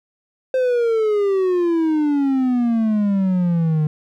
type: exponential sweep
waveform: triangle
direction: down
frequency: 523.3 to 150.6 Hz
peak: -13 dBFS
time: 0.54-3.87 s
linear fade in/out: 2 ms
effects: none